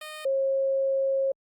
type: tone pair in turn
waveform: 10% pulse / sine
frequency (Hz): 615 / 540.4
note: D#5 / C#5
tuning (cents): -20 / -44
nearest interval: major second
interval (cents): 224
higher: first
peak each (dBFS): -29 / -22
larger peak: second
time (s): 0.01-0.25 / 0.25-1.32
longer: second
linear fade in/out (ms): 5
effects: Opus 48 kbps